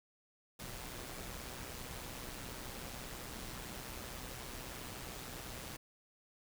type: noise with amplitude modulation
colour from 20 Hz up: pink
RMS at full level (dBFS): -44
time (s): 0.59-5.77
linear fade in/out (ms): 10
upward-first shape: sine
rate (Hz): 125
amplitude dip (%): 50
effects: none